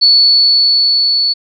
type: tone with level ramp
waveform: sine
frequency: 4435 Hz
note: C#8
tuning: in tune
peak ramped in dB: -4 to -10 dBFS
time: 0.01-1.34 s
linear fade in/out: 20 ms
effects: none